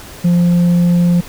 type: tone with tanh clipping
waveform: triangle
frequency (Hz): 174.4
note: F3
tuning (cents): -2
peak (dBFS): -9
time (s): 0.24-1.21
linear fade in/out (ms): 10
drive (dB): 8
effects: pink hiss -34 dBFS RMS until 1.28 s